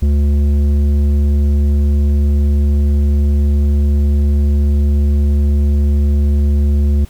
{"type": "tone with tanh clipping", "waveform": "triangle", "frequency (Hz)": 72, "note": "D2", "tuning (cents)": -34, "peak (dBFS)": -11, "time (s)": [0.02, 7.05], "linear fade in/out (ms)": 5, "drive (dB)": 14, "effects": ["pink hiss -45 dBFS RMS until 7.09 s"]}